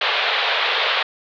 white band-pass noise, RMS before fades -20 dBFS, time 0.01-1.03 s, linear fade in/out 5 ms, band 450 to 3900 Hz, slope 48 dB/octave, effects none

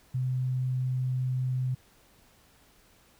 sine tone, 128.2 Hz, C3, 35 cents flat, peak -26 dBFS, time 0.14-1.75 s, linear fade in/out 10 ms, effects pink hiss -61 dBFS RMS until 3.19 s

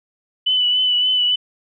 sine tone with vibrato, 2989 Hz, F#7, 17 cents sharp, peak -14 dBFS, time 0.46-1.36 s, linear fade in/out 10 ms, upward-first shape triangle, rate 3.5 Hz, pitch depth 31 cents each way, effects none

